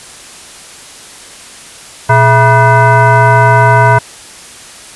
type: tone with frequency modulation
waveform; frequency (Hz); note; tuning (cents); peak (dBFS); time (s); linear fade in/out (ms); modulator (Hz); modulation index
sine; 422.8; G#4; +31; -3; 2.09-3.99; 10; 543; 2
effects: white hiss -32 dBFS RMS until 4.95 s + resampled to 24000 Hz